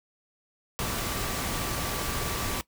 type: tone in noise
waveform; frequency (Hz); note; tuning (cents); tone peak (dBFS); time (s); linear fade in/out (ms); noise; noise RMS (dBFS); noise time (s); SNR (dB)
sine; 1159; D6; -23; -40; 0.79-2.61; 0; pink; -31; 0.79-2.61; -12
effects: noise-tail reverb RT60 0.1 s tail -18 dB re dry